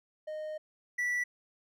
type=tone pair in turn; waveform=triangle; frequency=617 / 1958.9 Hz; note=D#5 / B6; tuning=-15 / -15 cents; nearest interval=octave + minor sixth; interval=2000 cents; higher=second; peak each=-34 / -27 dBFS; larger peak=second; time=0.27-0.58 / 0.98-1.24 s; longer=first; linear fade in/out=10 ms; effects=none